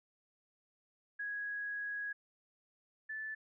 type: tone pair in turn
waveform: sine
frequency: 1661.2 / 1748.4 Hz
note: G#6 / A6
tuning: 0 / -11 cents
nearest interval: minor second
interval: 89 cents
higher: second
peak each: -37 / -39 dBFS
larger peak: first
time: 1.19-2.13 / 3.09-3.35 s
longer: first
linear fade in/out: 10 ms
effects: none